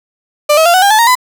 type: tone with pitch steps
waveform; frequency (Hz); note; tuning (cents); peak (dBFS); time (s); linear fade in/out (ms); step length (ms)
35% pulse; 594 / 640.3 / 690.3 / 744.1 / 802.1 / 864.7 / 932.1 / 1004.8; D5 / D#5 / F5 / F#5 / G5 / A5 / A#5 / B5; +20 / +49 / -20 / +10 / +40 / -30 / 0 / +30; -4; 0.49-1.154; 10; 83
effects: none